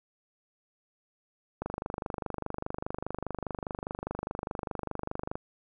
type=click train; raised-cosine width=1 ms; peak=-19 dBFS; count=94; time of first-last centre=1.62-5.355 s; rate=24.9 Hz; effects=none